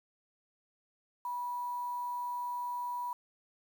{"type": "tone with quantisation", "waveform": "sine", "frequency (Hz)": 975, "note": "B5", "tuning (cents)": -23, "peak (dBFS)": -34, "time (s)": [1.25, 3.13], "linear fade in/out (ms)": 2, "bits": 9, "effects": []}